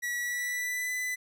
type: tone with pitch glide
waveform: 45% pulse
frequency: 1935 to 2001 Hz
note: B6 to B6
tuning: -36 to +22 cents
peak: -30 dBFS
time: 0.02-1.16 s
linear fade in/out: 20 ms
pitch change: +58 cents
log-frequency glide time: 0.19-0.92 s
effects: none